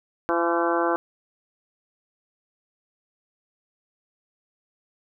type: harmonic tone with a mistuned harmonic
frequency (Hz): 170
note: F3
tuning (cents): -46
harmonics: 2 / 3 / 4 / 5 / 6 / 7 / 8 / 9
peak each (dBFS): -25 / -27 / -28 / -29 / -30 / -30 / -31 / -32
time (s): 0.29-0.96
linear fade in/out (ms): 0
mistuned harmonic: 7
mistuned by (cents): -43
effects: none